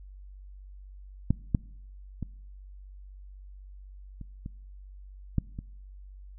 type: clicks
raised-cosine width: 5 ms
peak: -10 / -10 / -20 / -29 / -25 / -12 / -24 dBFS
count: 7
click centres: 1.306 / 1.548 / 2.227 / 4.213 / 4.461 / 5.383 / 5.589 s
effects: noise-tail reverb RT60 0.8 s tail -24 dB re dry + added 48 Hz sine -44 dBFS peak until 6.38 s